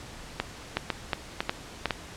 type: two click trains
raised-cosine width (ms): 0.3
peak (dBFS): -10 / -9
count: 4 / 4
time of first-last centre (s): 0.4-1.908 / 0.77-1.857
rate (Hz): 1.99 / 2.76
effects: pink hiss -44 dBFS RMS until 2.16 s + low-pass 8000 Hz 12 dB/octave